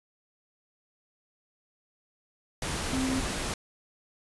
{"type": "tone in noise", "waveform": "sine", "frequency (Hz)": 261.6, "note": "C4", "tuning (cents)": 0, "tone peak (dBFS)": -27, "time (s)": [2.93, 3.2], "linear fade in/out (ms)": 2, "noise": "pink", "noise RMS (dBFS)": -32, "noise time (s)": [2.62, 3.54], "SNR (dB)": 2, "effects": ["resampled to 24000 Hz"]}